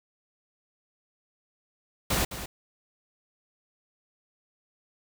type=noise with echo; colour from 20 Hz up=pink; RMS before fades=-26 dBFS; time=2.1-2.25 s; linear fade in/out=5 ms; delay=210 ms; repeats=1; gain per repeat=-11 dB; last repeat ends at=2.46 s; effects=none